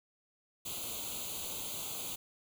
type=noise with comb filter; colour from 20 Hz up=white; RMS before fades=-40 dBFS; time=0.65-2.16 s; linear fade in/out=10 ms; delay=0.28 ms; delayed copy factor=+0.9; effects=none